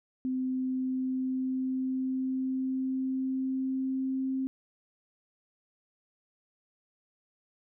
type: tone with pitch glide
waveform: sine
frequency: 258 to 264.2 Hz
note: C4 to C4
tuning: -24 to +17 cents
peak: -28 dBFS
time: 0.25-4.47 s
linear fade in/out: 0 ms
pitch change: +41 cents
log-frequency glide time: 0.35-4.32 s
effects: none